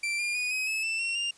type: tone with pitch steps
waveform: 40% pulse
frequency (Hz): 2349 / 2408 / 2469 / 2531 / 2594 / 2660 / 2726 / 2795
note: D7 / D7 / D#7 / D#7 / E7 / E7 / F7 / F7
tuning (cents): 0 / +43 / -14 / +29 / -28 / +15 / -43 / +1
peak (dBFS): -27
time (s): 0.03-1.31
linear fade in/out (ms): 5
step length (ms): 160
effects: white hiss -57 dBFS RMS until 1.37 s + resampled to 22050 Hz